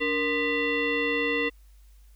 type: tone with frequency modulation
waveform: sine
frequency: 1225 Hz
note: D#6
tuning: 27 cents flat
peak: -23 dBFS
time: 0-1.5 s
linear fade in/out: 20 ms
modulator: 757 Hz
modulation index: 2.2
effects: added 50 Hz sine -50 dBFS peak until 2.15 s + white hiss -66 dBFS RMS until 2.15 s